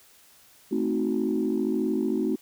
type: chord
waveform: sine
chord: A diminished seventh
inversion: none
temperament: equal with one note detuned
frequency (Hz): 220 / 261.6 / 314.7 / 370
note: A3 / C4 / Eb4 / Gb4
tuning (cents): 0 / 0 / +20 / 0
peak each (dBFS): -28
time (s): 0.71-2.36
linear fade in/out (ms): 10
effects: tanh soft clip ceiling -15 dBFS + white hiss -56 dBFS RMS until 2.41 s